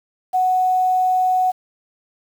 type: tone with quantisation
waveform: sine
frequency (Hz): 740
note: F#5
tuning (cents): 0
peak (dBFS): -14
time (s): 0.33-1.52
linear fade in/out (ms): 20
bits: 7
effects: none